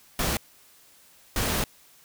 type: noise bursts at uneven times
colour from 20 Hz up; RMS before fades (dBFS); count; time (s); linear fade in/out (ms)
pink; -26; 2; 0.19-0.37 / 1.36-1.64; 2
effects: white hiss -56 dBFS RMS until 2.04 s